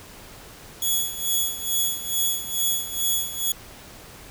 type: tone with tremolo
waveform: 5% pulse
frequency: 3377 Hz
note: G#7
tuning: 28 cents sharp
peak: -12 dBFS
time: 0.82-3.52 s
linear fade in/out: 2 ms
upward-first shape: sine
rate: 2.3 Hz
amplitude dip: 75%
effects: pink hiss -44 dBFS RMS until 4.3 s